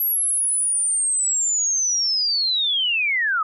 sine linear sweep, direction down, 11710 to 1222 Hz, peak -18 dBFS, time 0-3.43 s, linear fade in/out 5 ms, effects none

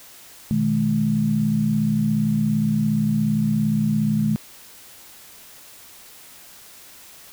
sine tone cluster, 121.5 / 155.1 / 212.4 Hz, B2 / D#3 / G#3, -28 / -5 / +39 cents, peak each -27 / -23 / -19 dBFS, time 0.51-4.36 s, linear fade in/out 0 ms, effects white hiss -45 dBFS RMS until 7.32 s

